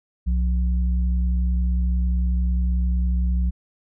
sine tone pair together, 63.11 / 178.2 Hz, B1 / F3, +38 / +35 cents, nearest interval octave + tritone, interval 1797 cents, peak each -18 / -29 dBFS, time 0.26-3.51 s, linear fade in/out 20 ms, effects none

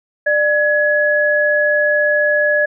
sine tone pair together, 596 / 1685.7 Hz, D5 / G#6, +25 / +25 cents, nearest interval octave + tritone, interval 1800 cents, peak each -15 / -14 dBFS, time 0.26-2.66 s, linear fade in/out 10 ms, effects none

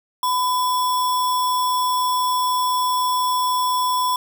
sine tone with sample-and-hold, 1003 Hz, B5, 26 cents sharp, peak -17 dBFS, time 0.23-4.16 s, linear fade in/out 2 ms, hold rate 4410 Hz, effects none

